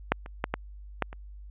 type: clicks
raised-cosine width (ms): 0.5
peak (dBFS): -6 / -27 / -11 / -12 / -10 / -27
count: 6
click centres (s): 0.12 / 0.261 / 0.441 / 0.54 / 1.023 / 1.129
effects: added 50 Hz sine -42 dBFS peak until 1.5 s + resampled to 8000 Hz